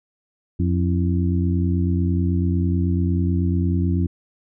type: harmonic tone with a mistuned harmonic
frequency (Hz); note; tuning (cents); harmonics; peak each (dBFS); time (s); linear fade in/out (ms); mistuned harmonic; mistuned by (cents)
89.1; F2; +35; 1 / 2 / 3 / 4; -19 / -23 / -26 / -29; 0.59-4.07; 10; 4; -110
effects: none